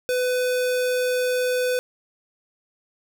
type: tone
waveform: square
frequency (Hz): 501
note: B4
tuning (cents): +25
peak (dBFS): -21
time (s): 0.09-1.79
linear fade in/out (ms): 0
effects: none